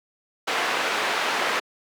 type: low-pass noise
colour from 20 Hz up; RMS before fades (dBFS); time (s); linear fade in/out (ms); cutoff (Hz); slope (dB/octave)
white; -24; 0.47-1.6; 10; 2200; 12
effects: high-pass 400 Hz 12 dB/octave